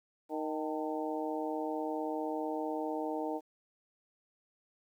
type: harmonic tone with a mistuned harmonic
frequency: 155.56 Hz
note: D#3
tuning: in tune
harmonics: 2 / 3 / 4 / 5 / 6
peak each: -37 / -39 / -40 / -41 / -42 dBFS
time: 0.29-3.41 s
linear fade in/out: 50 ms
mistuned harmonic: 6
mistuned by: -69 cents
effects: 11-bit